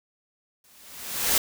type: noise with exponential growth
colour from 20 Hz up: white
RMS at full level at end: -19 dBFS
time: 0.64-1.38 s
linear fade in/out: 2 ms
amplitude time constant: 160 ms
effects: none